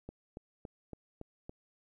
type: click train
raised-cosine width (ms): 2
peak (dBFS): -30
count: 6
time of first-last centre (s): 0.09-1.494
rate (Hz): 3.56
effects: 12-bit